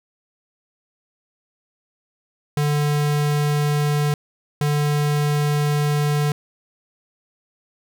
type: tone bursts at uneven times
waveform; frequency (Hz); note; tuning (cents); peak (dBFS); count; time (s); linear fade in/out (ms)
square; 147.3; D3; +6; -18; 2; 2.57-4.14 / 4.61-6.32; 2
effects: none